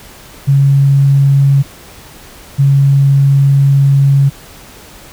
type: tone pair in turn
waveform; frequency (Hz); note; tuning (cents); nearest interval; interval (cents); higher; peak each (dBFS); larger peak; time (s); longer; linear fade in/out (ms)
sine; 138.59 / 138.59; C#3 / C#3; 0 / 0; unison; 0; neither; -5; neither; 0.47-1.63 / 2.58-4.3; second; 20
effects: pink hiss -36 dBFS RMS until 5.12 s